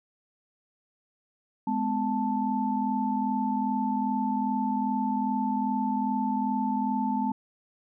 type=tone cluster; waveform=sine; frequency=211.2 / 253.7 / 880 Hz; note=G#3 / B3 / A5; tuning=+29 / +47 / 0 cents; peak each=-29 dBFS; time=1.67-7.32 s; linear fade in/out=5 ms; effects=none